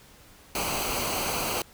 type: noise with comb filter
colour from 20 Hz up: pink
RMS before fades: -29 dBFS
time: 0.55-1.62 s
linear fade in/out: 2 ms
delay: 0.56 ms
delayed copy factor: -0.65
effects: pink hiss -53 dBFS RMS until 1.73 s